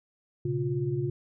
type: tone cluster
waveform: sine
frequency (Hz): 118.9 / 137.4 / 353.8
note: A#2 / C#3 / F4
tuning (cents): +35 / -15 / +23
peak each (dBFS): -33 / -29 / -31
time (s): 0.45-1.1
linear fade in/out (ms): 5
effects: none